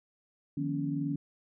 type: tone cluster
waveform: sine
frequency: 152.6 / 174.8 / 240.5 / 280.8 Hz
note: D#3 / F3 / B3 / C#4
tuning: -33 / +2 / -46 / +22 cents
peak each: -34 / -40 / -40 / -32 dBFS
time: 0.57-1.16 s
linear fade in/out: 5 ms
effects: none